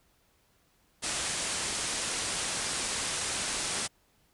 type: low-pass noise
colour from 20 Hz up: white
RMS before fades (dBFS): -33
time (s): 1.02-3.88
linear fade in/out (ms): 20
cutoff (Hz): 10000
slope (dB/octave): 96
effects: pink hiss -68 dBFS RMS until 4.33 s